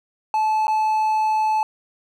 triangle tone with dropouts, 867 Hz, A5, 26 cents flat, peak -15 dBFS, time 0.34-1.63 s, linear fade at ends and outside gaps 1 ms, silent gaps 0.67-0.68 s, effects none

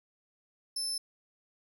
30% pulse tone, 5274 Hz, E8, in tune, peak -28 dBFS, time 0.76-0.98 s, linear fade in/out 5 ms, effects none

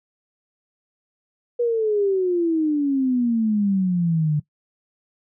sine exponential sweep, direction down, 485.5 to 146.8 Hz, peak -17 dBFS, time 1.59-4.4 s, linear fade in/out 10 ms, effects noise-tail reverb RT60 0.1 s tail -19 dB re dry

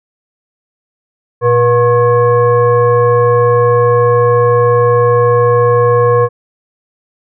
sine tone with frequency modulation, 483.2 Hz, B4, 38 cents flat, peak -6 dBFS, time 1.41-6.29 s, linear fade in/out 50 ms, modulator 600 Hz, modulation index 0.92, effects none

